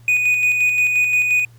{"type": "tone with tremolo", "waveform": "triangle", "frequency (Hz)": 2479, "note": "D#7", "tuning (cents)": -7, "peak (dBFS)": -11, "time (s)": [0.08, 1.45], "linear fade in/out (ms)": 2, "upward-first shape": "square", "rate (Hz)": 5.7, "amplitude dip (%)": 35, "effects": ["added 117 Hz sine -43 dBFS peak until 1.58 s", "pink hiss -56 dBFS RMS until 1.58 s"]}